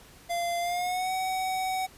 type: tone with pitch glide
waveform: square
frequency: 690 to 752.5 Hz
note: F5 to F#5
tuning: -21 to +29 cents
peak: -28 dBFS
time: 0.29-1.87 s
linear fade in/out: 20 ms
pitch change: +150 cents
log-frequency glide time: 0.59-1.12 s
effects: pink hiss -53 dBFS RMS until 1.97 s + resampled to 32000 Hz